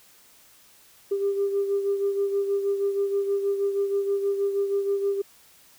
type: beating tone pair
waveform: sine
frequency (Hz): 397.6 / 403.9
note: G4 / G#4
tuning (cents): +25 / -48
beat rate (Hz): 6.3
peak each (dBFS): -22 / -30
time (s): 1.11-5.22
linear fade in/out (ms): 10
effects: tanh soft clip ceiling -16 dBFS + white hiss -55 dBFS RMS until 5.78 s